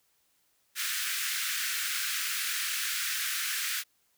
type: high-pass noise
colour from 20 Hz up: pink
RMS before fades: -32 dBFS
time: 0.75-3.84 s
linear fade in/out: 50 ms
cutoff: 1400 Hz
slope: 48 dB/octave
effects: white hiss -71 dBFS RMS until 4.17 s